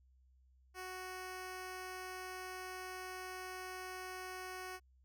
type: tone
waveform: 10% pulse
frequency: 370 Hz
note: F#4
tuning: in tune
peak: -36 dBFS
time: 0.74-4.8 s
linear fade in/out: 50 ms
effects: added 64 Hz sine -65 dBFS peak until 5.04 s